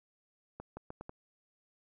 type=accelerating click train; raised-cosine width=1 ms; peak=-29 dBFS; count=5; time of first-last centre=0.6-1.094 s; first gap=170 ms; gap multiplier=0.79; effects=none